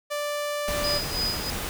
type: tone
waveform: sawtooth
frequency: 587.3 Hz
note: D5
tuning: in tune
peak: -23 dBFS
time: 0.1-0.99 s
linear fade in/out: 20 ms
type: noise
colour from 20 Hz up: pink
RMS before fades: -31 dBFS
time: 0.68-1.69 s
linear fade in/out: 0 ms
type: tone with tremolo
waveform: sine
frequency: 4965 Hz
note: D#8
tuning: 5 cents flat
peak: -24 dBFS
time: 0.84-1.5 s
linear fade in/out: 0 ms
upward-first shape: sine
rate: 3.1 Hz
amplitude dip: 80%
effects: none